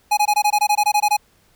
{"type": "tone bursts", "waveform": "square", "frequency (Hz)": 835, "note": "G#5", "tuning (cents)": 9, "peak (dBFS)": -14, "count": 13, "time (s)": [0.11, 1.169], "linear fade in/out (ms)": 10, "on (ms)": 63, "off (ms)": 20, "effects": ["pink hiss -58 dBFS RMS until 1.55 s"]}